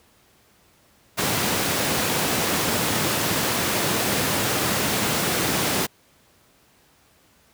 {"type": "high-pass noise", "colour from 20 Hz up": "pink", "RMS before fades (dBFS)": -23, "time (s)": [1.17, 5.87], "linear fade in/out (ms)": 20, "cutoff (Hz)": 120, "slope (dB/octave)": 12, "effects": ["pink hiss -58 dBFS RMS until 7.53 s", "high-pass 60 Hz 12 dB/octave"]}